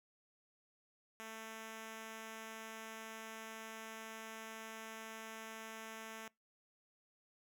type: tone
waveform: 5% pulse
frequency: 222 Hz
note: A3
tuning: 16 cents sharp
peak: -36 dBFS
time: 1.2-6.28 s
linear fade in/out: 0 ms
effects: noise-tail reverb RT60 0.2 s tail -24 dB re dry